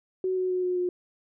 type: tone with pitch steps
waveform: sine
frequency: 373 / 369.4 / 365.7 / 362.2 / 358.6 Hz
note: F#4 / F#4 / F#4 / F#4 / F4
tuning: +14 / -3 / -20 / -37 / +46 cents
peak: -24 dBFS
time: 0.24-0.89 s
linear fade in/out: 2 ms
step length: 130 ms
effects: none